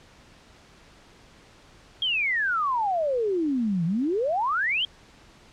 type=exponential two-way sweep; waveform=sine; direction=down then up; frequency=3286 to 160 to 3286 Hz; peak=-22 dBFS; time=2.02-4.85 s; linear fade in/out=2 ms; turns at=3.85 s; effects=pink hiss -53 dBFS RMS until 5.52 s + low-pass 6000 Hz 12 dB/octave